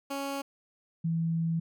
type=tone pair in turn; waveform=15% pulse / sine; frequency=277.2 / 164.82 Hz; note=C#4 / E3; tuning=0 / 0 cents; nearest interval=major sixth; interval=900 cents; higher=first; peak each=-26 dBFS; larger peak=neither; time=0.1-0.42 / 1.04-1.6 s; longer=second; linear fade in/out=10 ms; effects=none